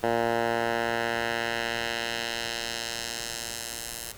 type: tone with band-pass filter sweep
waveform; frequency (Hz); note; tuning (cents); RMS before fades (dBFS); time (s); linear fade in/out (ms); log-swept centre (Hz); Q
10% pulse; 116.54; A#2; 0; -30; 0.03-4.12; 5; 790 to 11000; 0.87
effects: pink hiss -47 dBFS RMS until 4.17 s